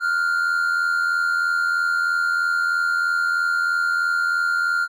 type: tone pair together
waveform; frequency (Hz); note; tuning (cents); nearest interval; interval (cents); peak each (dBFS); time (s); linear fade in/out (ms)
triangle; 1396.9 / 1480; F6 / F#6; 0 / 0; minor second; 100; -17 / -25; 0-4.88; 50
effects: none

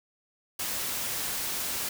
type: noise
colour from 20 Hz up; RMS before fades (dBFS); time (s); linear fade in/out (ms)
white; -32; 0.59-1.89; 5
effects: none

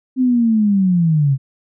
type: linear sweep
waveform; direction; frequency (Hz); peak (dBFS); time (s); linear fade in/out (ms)
sine; down; 261.6 to 130.81; -11; 0.16-1.38; 50
effects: none

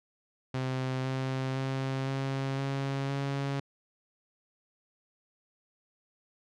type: tone with pitch steps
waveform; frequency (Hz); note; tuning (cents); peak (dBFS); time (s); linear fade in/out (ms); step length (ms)
sawtooth; 130.2 / 131.87 / 133.55 / 135.26 / 136.99 / 138.74; C3 / C3 / C3 / C#3 / C#3 / C#3; -8 / +14 / +36 / -42 / -20 / +2; -26; 0.54-3.6; 5; 510
effects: low-pass 5000 Hz 12 dB/octave

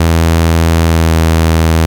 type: tone with pitch glide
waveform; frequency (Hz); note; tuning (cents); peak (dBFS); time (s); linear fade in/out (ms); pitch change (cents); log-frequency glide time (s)
sawtooth; 82.41 to 81.23; E2 to E2; 0 to -25; -3; 0-1.86; 5; -25; 0.85-1.16
effects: 7-bit

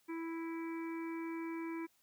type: harmonic tone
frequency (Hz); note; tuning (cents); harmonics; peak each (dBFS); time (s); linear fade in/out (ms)
329.6; E4; 0; 1 / 3 / 4 / 5 / 6 / 7; -39 / -49 / -58 / -57 / -58 / -52; 0.08-1.87; 20
effects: white hiss -73 dBFS RMS until 2.02 s

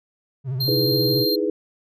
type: tone with vibrato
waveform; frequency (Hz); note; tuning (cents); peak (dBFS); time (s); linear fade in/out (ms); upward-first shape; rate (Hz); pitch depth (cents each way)
triangle; 130.9; C3; +1; -21; 0.44-1.26; 50; sine; 14; 99
type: tone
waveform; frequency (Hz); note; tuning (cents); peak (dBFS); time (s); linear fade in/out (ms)
square; 4186; C8; 0; -22; 0.6-1.36; 10
type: chord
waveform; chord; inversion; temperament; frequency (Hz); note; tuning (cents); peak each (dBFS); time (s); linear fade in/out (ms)
sine; E major seventh; third; equal; 311.1 / 329.6 / 415.3 / 493.9; D#4 / E4 / G#4 / B4; 0 / 0 / 0 / 0; -26 / -27 / -23 / -26; 0.68-1.5; 2
effects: none

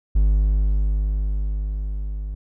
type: tone with level ramp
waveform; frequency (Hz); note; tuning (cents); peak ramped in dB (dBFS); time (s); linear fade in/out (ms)
triangle; 50.8; G#1; -38; -11 to -24; 0.15-2.35; 10
effects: none

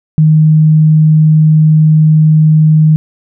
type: tone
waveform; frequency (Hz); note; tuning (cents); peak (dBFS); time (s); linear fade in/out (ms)
sine; 155.56; D#3; 0; -3; 0.18-2.96; 0
effects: none

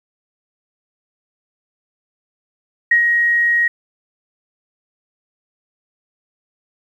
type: tone with ADSR envelope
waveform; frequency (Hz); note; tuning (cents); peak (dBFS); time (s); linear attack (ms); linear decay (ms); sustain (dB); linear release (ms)
sine; 1887; A#6; +21; -8; 2.91-3.68; 6; 97; -4; 5
effects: 8-bit

